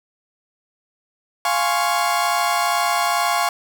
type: chord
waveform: 35% pulse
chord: Db major seventh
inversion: first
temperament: equal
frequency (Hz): 698.5 / 830.6 / 1046.5 / 1108.7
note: F5 / Ab5 / C6 / Db6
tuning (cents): 0 / 0 / 0 / 0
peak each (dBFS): -20 / -22 / -24 / -21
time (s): 1.45-3.49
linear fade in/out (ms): 2
effects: 7-bit